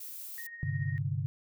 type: noise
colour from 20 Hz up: violet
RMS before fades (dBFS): -43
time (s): 0-0.47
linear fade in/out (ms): 5
type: tone with tremolo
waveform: sine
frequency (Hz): 1863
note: A#6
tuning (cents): -2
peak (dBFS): -40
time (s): 0.38-0.98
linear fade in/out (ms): 0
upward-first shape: triangle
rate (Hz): 14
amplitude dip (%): 55
type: chord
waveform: sine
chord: G suspended fourth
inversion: none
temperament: equal with one note detuned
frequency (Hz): 100.17 / 130.81 / 146.83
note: G2 / C3 / D3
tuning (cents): +38 / 0 / 0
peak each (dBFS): -34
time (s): 0.63-1.26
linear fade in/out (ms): 0
effects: none